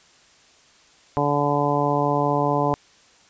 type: harmonic tone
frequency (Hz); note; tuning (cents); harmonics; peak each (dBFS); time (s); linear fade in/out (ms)
144.6; D3; -27; 1 / 2 / 3 / 4 / 5 / 6 / 7; -26 / -26 / -26 / -26 / -26 / -26 / -26; 1.17-2.74; 0
effects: white hiss -54 dBFS RMS until 3.29 s + resampled to 16000 Hz